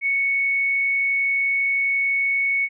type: tone with frequency modulation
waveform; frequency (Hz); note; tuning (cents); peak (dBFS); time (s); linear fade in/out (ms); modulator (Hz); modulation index
sine; 2217; C#7; 0; -18; 0.01-2.69; 50; 41.3; 0.23
effects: none